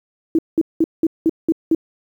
sine tone bursts, 324.4 Hz, E4, 28 cents flat, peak -11 dBFS, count 7, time 0.35-1.749 s, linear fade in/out 2 ms, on 37 ms, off 190 ms, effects 8-bit

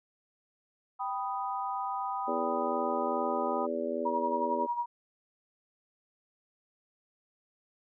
sine chord, G augmented, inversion none, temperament equal, 784 / 987.8 / 1244.5 Hz, G5 / B5 / D#6, 0 / 0 / 0 cents, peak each -35 / -35 / -37 dBFS, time 0.99-3.67 s, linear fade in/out 20 ms
harmonic tone, 82.41 Hz, E2, in tune, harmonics 3 / 4 / 5 / 6 / 7, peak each -37 / -38 / -36 / -40 / -34 dBFS, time 2.27-4.67 s, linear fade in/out 20 ms
sine tone with tremolo, 955 Hz, A#5, 42 cents sharp, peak -27 dBFS, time 4.05-4.86 s, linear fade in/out 10 ms, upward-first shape sine, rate 11 Hz, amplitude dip 65%
effects none

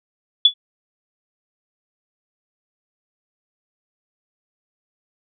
sine tone with exponential decay, 3430 Hz, A7, 45 cents flat, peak -4 dBFS, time 0.45-0.54 s, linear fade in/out 5 ms, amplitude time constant 18 ms, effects none

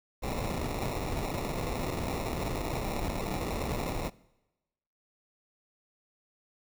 pink noise with sample-and-hold, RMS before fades -33 dBFS, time 0.22-4.1 s, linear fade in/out 20 ms, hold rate 1575 Hz, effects noise-tail reverb RT60 1.0 s tail -22 dB re dry

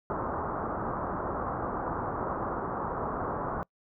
white low-pass noise, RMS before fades -33 dBFS, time 0.1-3.63 s, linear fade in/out 0 ms, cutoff 1300 Hz, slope 48 dB/octave, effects noise-tail reverb RT60 0.1 s tail -26 dB re dry

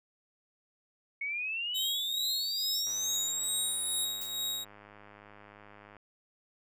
sine exponential sweep, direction up, 2200 to 11175 Hz, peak -32 dBFS, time 1.21-4.05 s, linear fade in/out 5 ms
sawtooth tone with tremolo, 3793 Hz, A#7, 29 cents sharp, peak -28 dBFS, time 1.74-4.65 s, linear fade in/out 20 ms, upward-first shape sine, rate 2.3 Hz, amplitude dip 55%
click train, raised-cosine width 0.5 ms, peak -37 dBFS, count 320, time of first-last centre 2.87-5.967 s, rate 103 Hz
violet noise with exponential decay, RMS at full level -37 dBFS, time 4.21-4.45 s, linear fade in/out 5 ms, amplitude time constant 52 ms
effects none

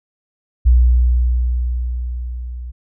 sine tone with level ramp, 61 Hz, B1, 21 cents flat, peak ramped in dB -6 to -26 dBFS, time 0.65-2.72 s, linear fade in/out 20 ms, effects none

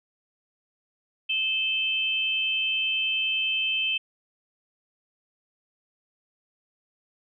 sine tone pair together, 2611 / 3105 Hz, E7 / G7, -17 / -17 cents, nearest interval minor third, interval 300 cents, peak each -26 dBFS, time 1.29-3.98 s, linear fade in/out 10 ms, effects none

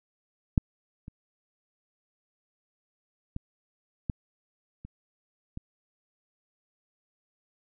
clicks, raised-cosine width 5 ms, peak -8 / -29 / -21 / -16 / -29 / -24 dBFS, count 6, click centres 0.578 / 1.081 / 3.364 / 4.098 / 4.85 / 5.574 s, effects none

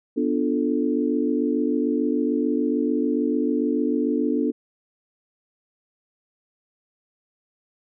sine chord, B half-diminished seventh, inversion none, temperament equal, 246.9 / 293.7 / 349.2 / 440 Hz, B3 / D4 / F4 / A4, 0 / 0 / 0 / 0 cents, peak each -24 / -23 / -29 / -27 dBFS, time 0.16-4.52 s, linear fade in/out 20 ms, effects none

